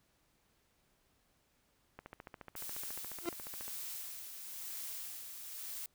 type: click train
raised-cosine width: 0.5 ms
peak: -32 dBFS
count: 25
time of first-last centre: 1.99-3.68 s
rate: 14.2 Hz
type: noise with tremolo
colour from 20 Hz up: blue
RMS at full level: -43 dBFS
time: 2.56-5.86 s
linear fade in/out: 2 ms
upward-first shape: sine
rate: 0.99 Hz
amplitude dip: 45%
type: tone with exponential growth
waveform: 40% pulse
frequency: 343.3 Hz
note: F4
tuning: 30 cents flat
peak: -29 dBFS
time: 3.2-3.29 s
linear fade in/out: 2 ms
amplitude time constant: 18 ms
effects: pink hiss -74 dBFS RMS until 5.94 s